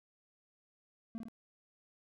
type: tone with echo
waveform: triangle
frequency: 227.1 Hz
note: A#3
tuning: 45 cents flat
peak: -36 dBFS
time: 1.15-1.18 s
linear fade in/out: 0 ms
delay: 52 ms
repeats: 2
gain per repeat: -3 dB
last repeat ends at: 1.284 s
effects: none